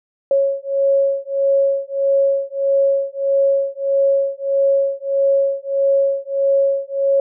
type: beating tone pair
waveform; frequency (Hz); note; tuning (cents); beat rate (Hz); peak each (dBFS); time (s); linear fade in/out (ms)
sine; 550 / 551.6; C#5 / C#5; -14 / -9; 1.6; -17; 0.31-7.2; 2
effects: none